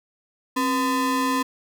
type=ring-modulated tone; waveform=square; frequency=377.3 Hz; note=F#4; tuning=34 cents sharp; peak=-18 dBFS; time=0.56-1.43 s; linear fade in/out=10 ms; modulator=644 Hz; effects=none